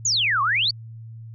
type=exponential two-way sweep; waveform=sine; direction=down then up; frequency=7180 to 1058 to 4725 Hz; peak=-18 dBFS; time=0.05-0.71 s; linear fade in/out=5 ms; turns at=0.42 s; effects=added 113 Hz sine -36 dBFS peak until 1.34 s